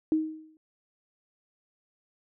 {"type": "tone with exponential decay", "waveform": "sine", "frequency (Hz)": 314, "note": "D#4", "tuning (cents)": 16, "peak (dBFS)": -19, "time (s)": [0.12, 0.57], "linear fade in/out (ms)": 1, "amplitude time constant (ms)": 96, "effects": []}